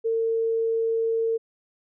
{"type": "tone", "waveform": "sine", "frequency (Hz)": 453.3, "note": "A#4", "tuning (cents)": -48, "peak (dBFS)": -21, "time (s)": [0.04, 1.38], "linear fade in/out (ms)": 20, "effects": []}